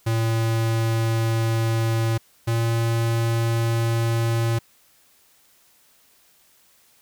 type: tone pair in turn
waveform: square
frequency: 113.5 / 115.22 Hz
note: A#2 / A#2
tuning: -46 / -20 cents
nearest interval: unison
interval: 26 cents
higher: second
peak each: -20 dBFS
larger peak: neither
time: 0.06-2.18 / 2.47-4.59 s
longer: neither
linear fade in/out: 10 ms
effects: white hiss -58 dBFS RMS until 7.01 s